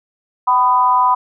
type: tone with amplitude modulation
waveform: sine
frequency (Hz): 998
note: B5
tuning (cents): +18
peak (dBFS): -6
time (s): 0.47-1.15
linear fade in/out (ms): 10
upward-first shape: sine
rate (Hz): 236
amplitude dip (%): 85
effects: none